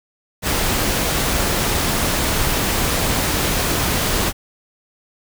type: noise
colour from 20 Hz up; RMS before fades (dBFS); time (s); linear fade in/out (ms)
pink; -19; 0.42-4.33; 50
effects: none